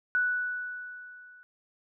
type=tone with level ramp; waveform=sine; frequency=1480 Hz; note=F#6; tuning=in tune; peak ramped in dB=-22 to -51 dBFS; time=0.15-1.43 s; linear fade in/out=0 ms; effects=none